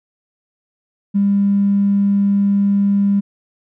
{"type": "tone with tanh clipping", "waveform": "triangle", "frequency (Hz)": 200.2, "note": "G3", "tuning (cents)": 37, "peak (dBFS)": -11, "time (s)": [1.14, 3.21], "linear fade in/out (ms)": 20, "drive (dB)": 2, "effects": []}